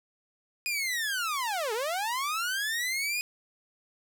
sawtooth linear two-way sweep, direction down then up, 2489 to 415.3 to 2489 Hz, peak -25 dBFS, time 0.66-3.21 s, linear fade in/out 0 ms, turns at 1.73 s, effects none

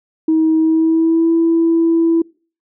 sine tone with pitch glide, 318.4 to 331.2 Hz, D#4 to E4, +40 to +8 cents, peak -9 dBFS, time 0.28-2.22 s, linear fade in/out 5 ms, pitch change +68 cents, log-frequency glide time 0.58-1.32 s, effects noise-tail reverb RT60 0.4 s tail -26 dB re dry + tanh soft clip ceiling -6 dBFS

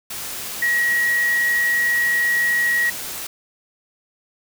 sine tone in noise, 1906 Hz, A#6, 38 cents sharp, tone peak -16 dBFS, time 0.62-2.9 s, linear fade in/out 5 ms, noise white, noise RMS -30 dBFS, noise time 0.1-3.27 s, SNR +11 dB, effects none

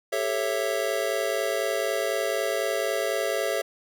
square chord, A dominant seventh, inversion third, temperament just, 396 / 440 / 550 / 660 Hz, G4 / A4 / C#5 / E5, +18 / 0 / -14 / +2 cents, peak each -33 / -32 / -30 / -30 dBFS, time 0.12-3.62 s, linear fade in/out 10 ms, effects none

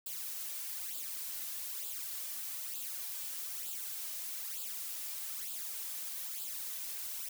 blue noise with flanger, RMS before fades -41 dBFS, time 0.06-7.29 s, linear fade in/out 5 ms, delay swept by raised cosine 0.25 to 3.45 ms, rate 1.1 Hz, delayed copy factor +0.7, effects none

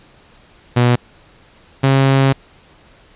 sawtooth tone pair in turn, 121.9 / 135.33 Hz, B2 / C#3, -22 / -41 cents, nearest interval major second, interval 181 cents, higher second, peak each -6 dBFS, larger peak neither, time 0.76-0.96 / 1.83-2.33 s, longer second, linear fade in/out 10 ms, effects pink hiss -48 dBFS RMS until 3.15 s + resampled to 8000 Hz

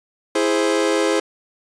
40% pulse chord, E augmented, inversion none, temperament equal, 329.6 / 415.3 / 523.3 Hz, E4 / G#4 / B#4, 0 / 0 / 0 cents, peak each -20 dBFS, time 0.35-1.2 s, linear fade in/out 5 ms, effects resampled to 22050 Hz

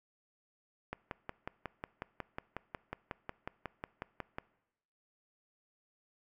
click train, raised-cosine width 0.5 ms, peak -23 dBFS, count 20, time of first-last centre 0.93-4.385 s, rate 5.5 Hz, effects noise-tail reverb RT60 0.9 s tail -21 dB re dry

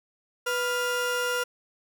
35% pulse tone pair together, 493.9 / 1403.4 Hz, B4 / F6, 0 / +8 cents, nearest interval octave + tritone, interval 1808 cents, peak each -27 / -26 dBFS, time 0.46-1.44 s, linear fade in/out 10 ms, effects none

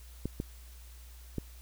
clicks, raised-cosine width 3 ms, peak -20 dBFS, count 3, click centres 0.256 / 0.401 / 1.383 s, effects added 60 Hz sine -48 dBFS peak until 1.61 s + white hiss -58 dBFS RMS until 1.61 s

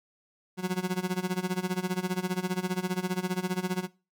30% pulse tone with tremolo, 183.2 Hz, F#3, 17 cents flat, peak -22 dBFS, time 0.57-3.88 s, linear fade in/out 50 ms, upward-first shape sine, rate 15 Hz, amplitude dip 85%, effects noise-tail reverb RT60 0.3 s tail -20 dB re dry

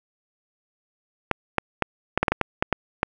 clicks, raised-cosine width 0.5 ms, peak -4 dBFS, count 11, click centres 1.313 / 1.583 / 1.823 / 2.176 / 2.23 / 2.282 / 2.32 / 2.413 / 2.625 / 2.727 / 3.031 s, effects none

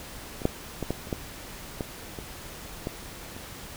clicks, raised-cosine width 2 ms, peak -23 / -8 / -16 / -13 / -27 / -14 / -16 / -22 / -16 / -27 dBFS, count 10, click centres 0.418 / 0.454 / 0.827 / 0.906 / 1.072 / 1.128 / 1.808 / 2.188 / 2.871 / 3.365 s, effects pink hiss -42 dBFS RMS until 3.76 s

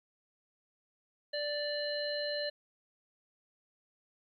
harmonic tone, 587.3 Hz, D5, in tune, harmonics 1 / 3 / 5 / 7, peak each -35 / -41 / -46 / -38 dBFS, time 1.33-2.5 s, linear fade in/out 10 ms, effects 12-bit

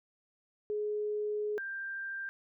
sine tone pair in turn, 420.2 / 1583.3 Hz, G#4 / G6, +20 / +17 cents, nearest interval octave + major seventh, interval 2297 cents, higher second, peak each -31 / -36 dBFS, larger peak first, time 0.7-1.58 / 1.58-2.29 s, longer first, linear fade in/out 0 ms, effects none

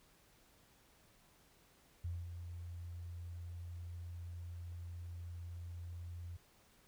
sine tone with ADSR envelope, 86.4 Hz, F2, 18 cents flat, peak -37 dBFS, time 2.04-6.37 s, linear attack 8 ms, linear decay 210 ms, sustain -7 dB, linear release 9 ms, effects pink hiss -68 dBFS RMS until 6.87 s

